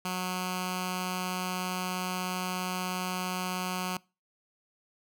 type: tone with notch filter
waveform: 10% pulse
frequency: 183.1 Hz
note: F#3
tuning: 18 cents flat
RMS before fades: -33 dBFS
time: 0.05-3.97 s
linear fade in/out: 2 ms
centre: 460 Hz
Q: 0.74
effects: noise-tail reverb RT60 0.3 s tail -24 dB re dry